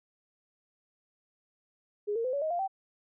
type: tone with pitch steps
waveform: sine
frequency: 414.2 / 459.6 / 509.9 / 565.8 / 627.8 / 696.6 / 772.9 Hz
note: G#4 / A#4 / C5 / C#5 / D#5 / F5 / G5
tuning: -5 / -25 / -45 / +35 / +15 / -5 / -25 cents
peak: -28 dBFS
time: 2.07-2.679 s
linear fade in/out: 20 ms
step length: 87 ms
effects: none